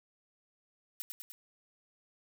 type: noise with echo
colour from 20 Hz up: blue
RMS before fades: -39 dBFS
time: 1-1.02 s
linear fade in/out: 0 ms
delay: 100 ms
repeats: 3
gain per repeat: -3 dB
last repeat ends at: 1.32 s
effects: none